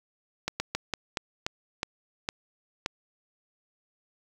slowing click train, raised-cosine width 0.2 ms, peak -11 dBFS, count 9, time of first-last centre 0.48-2.861 s, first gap 120 ms, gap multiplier 1.25, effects 7-bit

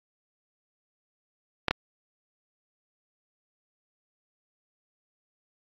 clicks, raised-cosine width 0.3 ms, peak -7 dBFS, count 2, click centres 1.683 / 1.71 s, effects AAC 48 kbps

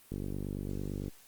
click train, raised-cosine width 3 ms, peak -24 dBFS, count 48, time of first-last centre 0.12-1.081 s, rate 48.9 Hz, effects white hiss -59 dBFS RMS until 1.27 s + Opus 32 kbps

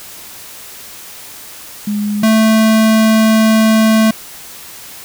sine / square tone pair in turn, 207.7 / 220.1 Hz, G#3 / A3, 0 / +1 cents, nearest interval minor second, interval 101 cents, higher second, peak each -14 / -8 dBFS, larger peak second, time 1.87-2.23 / 2.23-4.11 s, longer second, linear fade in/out 5 ms, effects white hiss -33 dBFS RMS until 5.04 s

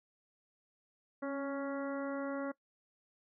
harmonic tone with a mistuned harmonic, 278.4 Hz, C#4, 8 cents sharp, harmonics 1 / 2 / 3 / 4 / 5 / 6 / 7, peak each -38 / -39 / -50 / -47 / -47 / -54 / -54 dBFS, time 1.22-2.52 s, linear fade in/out 10 ms, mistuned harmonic 1, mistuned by -23 cents, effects noise-tail reverb RT60 0.1 s tail -20 dB re dry

